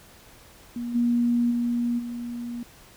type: tone with level steps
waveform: sine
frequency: 238.8 Hz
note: A#3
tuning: 42 cents sharp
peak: -28 / -19 / -22 / -30 dBFS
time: 0.76-2.63 s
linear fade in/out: 2 ms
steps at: 0.94 / 1.5 / 1.98 s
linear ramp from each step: 20 ms
effects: pink hiss -51 dBFS RMS until 2.96 s